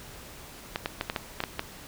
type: clicks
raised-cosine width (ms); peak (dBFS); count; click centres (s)
0.3; -12; 8; 0.759 / 0.859 / 1.011 / 1.099 / 1.162 / 1.404 / 1.438 / 1.594
effects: pink hiss -46 dBFS RMS until 1.87 s